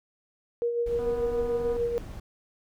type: tone with tremolo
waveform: sine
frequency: 473 Hz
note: A#4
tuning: 25 cents sharp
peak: -23 dBFS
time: 0.62-1.98 s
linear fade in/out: 0 ms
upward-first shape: sine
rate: 6.8 Hz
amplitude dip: 45%
type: noise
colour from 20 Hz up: brown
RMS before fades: -39 dBFS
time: 0.86-2.2 s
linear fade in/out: 5 ms
type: click train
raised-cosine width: 1 ms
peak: -29 dBFS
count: 192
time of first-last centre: 0.99-1.766 s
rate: 246 Hz
effects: none